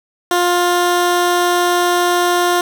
15% pulse tone, 352.8 Hz, F4, 18 cents sharp, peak -6 dBFS, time 0.31-2.61 s, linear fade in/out 2 ms, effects none

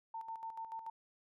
sine tone with tremolo, 900 Hz, A5, 39 cents sharp, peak -40 dBFS, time 0.14-0.9 s, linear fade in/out 5 ms, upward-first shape square, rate 6.9 Hz, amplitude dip 60%, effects none

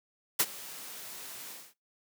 white noise with ADSR envelope, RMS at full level -23 dBFS, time 0.39-1.74 s, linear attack 10 ms, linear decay 49 ms, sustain -21 dB, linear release 240 ms, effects noise-tail reverb RT60 0.2 s tail -21 dB re dry + high-pass 150 Hz 12 dB/octave

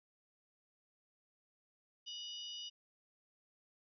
harmonic tone with a mistuned harmonic, 977 Hz, B5, 19 cents flat, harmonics 3 / 4 / 5 / 6, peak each -45 / -54 / -52 / -56 dBFS, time 2.06-2.7 s, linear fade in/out 20 ms, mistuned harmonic 4, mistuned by -110 cents, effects none

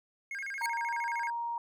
triangle tone with vibrato, 1864.7 Hz, A#6, in tune, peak -34 dBFS, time 0.31-1.3 s, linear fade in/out 2 ms, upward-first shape square, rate 13 Hz, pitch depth 260 cents each way
sawtooth tone with exponential growth, 2193 Hz, C#7, 19 cents flat, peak -25 dBFS, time 0.57-0.66 s, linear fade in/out 2 ms, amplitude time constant 18 ms
sine tone with pitch glide, 932.3 to 938.2 Hz, A#5 to A#5, 0 to +11 cents, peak -32 dBFS, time 0.61-1.58 s, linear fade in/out 2 ms, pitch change +11 cents, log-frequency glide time 0.75-0.93 s
effects none

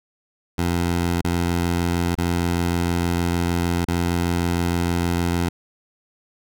15% pulse tone with dropouts, 86.5 Hz, F2, 16 cents flat, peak -13 dBFS, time 0.58-5.49 s, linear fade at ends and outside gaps 5 ms, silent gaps 1.215-1.245 / 2.153-2.177 / 3.851-3.882 s, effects none

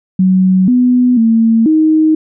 sine tone with pitch steps, 186.8 / 248.6 / 226.2 / 313.3 Hz, F#3 / B3 / A3 / D#4, +17 / +12 / +48 / +12 cents, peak -6 dBFS, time 0.19-2.15 s, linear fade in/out 5 ms, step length 490 ms, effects none

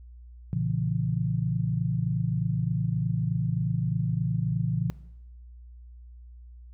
sine chord, A# diminished, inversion none, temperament just, 116.54 / 139.85 / 167.82 Hz, A#2 / C#3 / E3, 0 / +16 / +31 cents, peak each -29 dBFS, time 0.53-4.9 s, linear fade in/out 0 ms, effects noise-tail reverb RT60 0.9 s tail -20 dB re dry + added 60 Hz sine -44 dBFS peak until 6.73 s

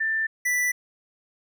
sine / square tone pair in turn, 1779 / 1975.6 Hz, A6 / B6, +19 / 0 cents, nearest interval major second, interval 181 cents, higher second, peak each -22 dBFS, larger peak neither, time 0-0.27 / 0.45-0.72 s, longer neither, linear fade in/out 10 ms, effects none

